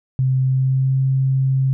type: tone with pitch glide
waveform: sine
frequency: 130.81 to 133.25 Hz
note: C3 to C3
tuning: 0 to +32 cents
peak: -14 dBFS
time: 0.19-1.73 s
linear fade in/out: 0 ms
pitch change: +32 cents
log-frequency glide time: 0.42-0.99 s
effects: none